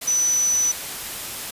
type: tone in noise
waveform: sine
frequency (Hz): 5980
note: F#8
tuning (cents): +17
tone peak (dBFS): -17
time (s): 0.07-0.72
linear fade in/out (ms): 10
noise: white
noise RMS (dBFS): -31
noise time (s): 0.01-1.51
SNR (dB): +11
effects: resampled to 32000 Hz